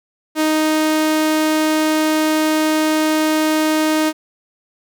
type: tone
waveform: sawtooth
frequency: 311.1 Hz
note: D#4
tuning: in tune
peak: -10 dBFS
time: 0.35-4.13 s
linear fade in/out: 50 ms
effects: none